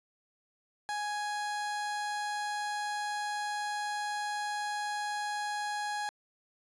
30% pulse tone, 832 Hz, G#5, 3 cents sharp, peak -30 dBFS, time 0.89-6.09 s, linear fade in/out 0 ms, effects resampled to 22050 Hz

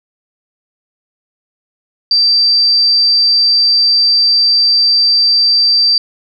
sine tone, 4679 Hz, D8, 7 cents flat, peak -7 dBFS, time 2.11-5.98 s, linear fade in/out 2 ms, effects 8-bit

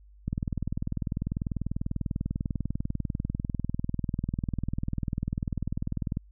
click train, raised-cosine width 5 ms, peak -17 dBFS, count 120, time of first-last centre 0.28-6.171 s, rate 20.2 Hz, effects added 50 Hz sine -51 dBFS peak until 6.31 s

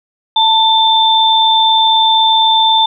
sine tone pair together, 889 / 3556 Hz, A5 / A7, +18 / +18 cents, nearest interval 2 octaves, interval 2400 cents, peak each -10 dBFS, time 0.36-2.86 s, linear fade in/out 5 ms, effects none

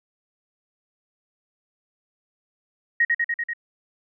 sine tone with echo, 1879 Hz, A#6, 13 cents sharp, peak -15 dBFS, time 3-3.05 s, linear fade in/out 5 ms, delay 97 ms, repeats 5, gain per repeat -2 dB, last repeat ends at 3.535 s, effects none

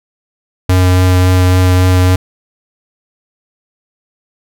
square tone with vibrato, 91.6 Hz, F#2, 17 cents flat, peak -7 dBFS, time 0.69-2.16 s, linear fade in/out 5 ms, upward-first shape triangle, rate 3.6 Hz, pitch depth 12 cents each way, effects none

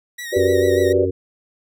sawtooth tone with vibrato, 1901 Hz, A#6, 33 cents sharp, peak -25 dBFS, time 0.18-0.93 s, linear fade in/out 10 ms, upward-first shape sine, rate 6.8 Hz, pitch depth 48 cents each way
sine chord, G major seventh, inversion third, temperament equal, 370 / 392 / 493.9 / 587.3 Hz, F#4 / G4 / B4 / D5, 0 / 0 / 0 / 0 cents, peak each -20 / -21 / -20 / -22 dBFS, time 0.32-1.06 s, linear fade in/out 20 ms
harmonic tone, 92.5 Hz, F#2, in tune, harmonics 1 / 3 / 4 / 5, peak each -24 / -26 / -23 / -24 dBFS, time 0.36-1.11 s, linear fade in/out 10 ms
effects none

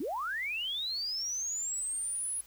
sine linear sweep, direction up, 233.1 to 10600 Hz, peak -32 dBFS, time 0-2.41 s, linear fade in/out 5 ms, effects added 50 Hz sine -63 dBFS peak until 2.46 s + white hiss -58 dBFS RMS until 2.46 s

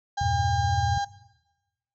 harmonic tone, 805 Hz, G5, 46 cents sharp, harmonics 1 / 2 / 4 / 5 / 6 / 7 / 8 / 9, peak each -26 / -36 / -44 / -40 / -46 / -48 / -44 / -55 dBFS, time 0.17-1.05 s, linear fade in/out 10 ms
sine chord, E diminished, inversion none, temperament equal with one note detuned, 82.41 / 98 / 118.78 Hz, E2 / G2 / Bb2, 0 / 0 / +33 cents, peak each -29 dBFS, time 0.21-0.98 s, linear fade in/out 5 ms
effects noise-tail reverb RT60 1.0 s tail -17 dB re dry

